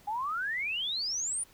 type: exponential sweep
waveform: sine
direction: up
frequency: 804 to 9750 Hz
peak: -30 dBFS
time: 0.07-1.44 s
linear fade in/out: 10 ms
effects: pink hiss -59 dBFS RMS until 1.53 s